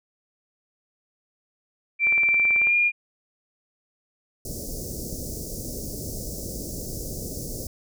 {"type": "tone with pitch glide", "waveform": "sine", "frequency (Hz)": [2349, 2416], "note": ["D7", "D7"], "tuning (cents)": [0, 48], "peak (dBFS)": -17, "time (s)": [1.99, 2.92], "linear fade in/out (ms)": 50, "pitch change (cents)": 48, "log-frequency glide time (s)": [2.56, 2.74]}
{"type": "click train", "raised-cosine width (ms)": 0.5, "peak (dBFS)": -21, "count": 12, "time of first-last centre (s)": [2.07, 2.671], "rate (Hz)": 18.3}
{"type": "band-stop noise", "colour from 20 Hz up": "pink", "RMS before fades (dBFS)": -33, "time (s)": [4.45, 7.67], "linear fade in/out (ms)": 2, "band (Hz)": [590, 5100], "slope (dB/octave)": 48}
{"effects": []}